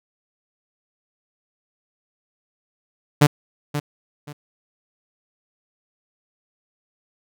sawtooth tone with echo, 146.83 Hz, D3, in tune, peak -6 dBFS, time 3.21-3.27 s, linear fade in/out 10 ms, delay 530 ms, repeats 2, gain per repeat -12 dB, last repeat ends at 4.33 s, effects none

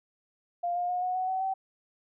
sine tone with pitch steps, 698.5 / 709.5 / 720.6 / 732 / 743.5 / 755.1 / 767 Hz, F5 / F5 / F#5 / F#5 / F#5 / F#5 / G5, 0 / +27 / -46 / -19 / +8 / +35 / -38 cents, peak -27 dBFS, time 0.63-1.54 s, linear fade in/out 10 ms, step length 130 ms, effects none

